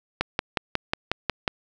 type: click train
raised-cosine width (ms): 0.3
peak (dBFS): -6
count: 8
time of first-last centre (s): 0.21-1.478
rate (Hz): 5.52
effects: none